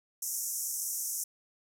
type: band-pass noise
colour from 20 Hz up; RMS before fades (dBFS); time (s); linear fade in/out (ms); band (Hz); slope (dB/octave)
pink; -35; 0.22-1.24; 5; 5600 to 15000; 96
effects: none